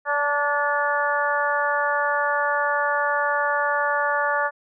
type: harmonic tone with a mistuned harmonic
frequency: 289.2 Hz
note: D4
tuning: 27 cents flat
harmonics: 2 / 3 / 4 / 5 / 6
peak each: -26 / -26 / -26 / -26 / -26 dBFS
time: 0.05-4.51 s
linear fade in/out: 50 ms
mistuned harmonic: 3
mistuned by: +19 cents
effects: none